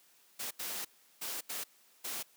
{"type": "noise bursts at uneven times", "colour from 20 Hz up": "white", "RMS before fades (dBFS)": -39, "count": 5, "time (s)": [[0.39, 0.51], [0.59, 0.85], [1.21, 1.41], [1.49, 1.64], [2.04, 2.23]], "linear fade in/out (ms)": 10, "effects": ["white hiss -65 dBFS RMS until 2.36 s", "high-pass 200 Hz 12 dB/octave"]}